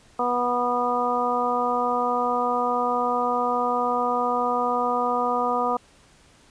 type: harmonic tone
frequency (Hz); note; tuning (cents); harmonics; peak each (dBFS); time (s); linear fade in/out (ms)
244.7; B3; -16; 1 / 2 / 3 / 4 / 5; -31 / -27 / -26 / -27 / -26; 0.19-5.77; 5
effects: pink hiss -55 dBFS RMS until 6.5 s + resampled to 22050 Hz